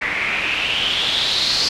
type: noise with low-pass filter sweep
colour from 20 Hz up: white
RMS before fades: -20 dBFS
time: 0.01-1.69 s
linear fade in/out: 10 ms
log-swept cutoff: 2000 to 4700 Hz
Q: 5.7
effects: none